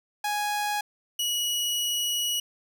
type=tone pair in turn; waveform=sawtooth; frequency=830.6 / 2917 Hz; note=G#5 / F#7; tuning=0 / -25 cents; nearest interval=octave + minor seventh; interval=2175 cents; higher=second; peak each=-22 dBFS; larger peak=neither; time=0.24-0.81 / 1.19-2.4 s; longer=second; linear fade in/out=5 ms; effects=none